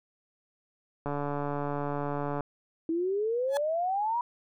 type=click train; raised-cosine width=1 ms; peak=-19 dBFS; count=195; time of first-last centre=1.06-2.407 s; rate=144 Hz
type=exponential sweep; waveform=sine; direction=up; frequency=320 to 980 Hz; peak=-26 dBFS; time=2.89-4.21 s; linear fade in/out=2 ms
type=tone with exponential growth; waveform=35% pulse; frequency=852 Hz; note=G#5; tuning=44 cents sharp; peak=-25 dBFS; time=3.48-3.57 s; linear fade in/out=0 ms; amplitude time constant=19 ms
effects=none